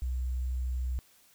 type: tone with sample-and-hold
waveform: sine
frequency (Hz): 63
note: B1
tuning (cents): +35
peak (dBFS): -29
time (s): 0.02-0.99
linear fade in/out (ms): 0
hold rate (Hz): 7350
effects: white hiss -62 dBFS RMS until 1.34 s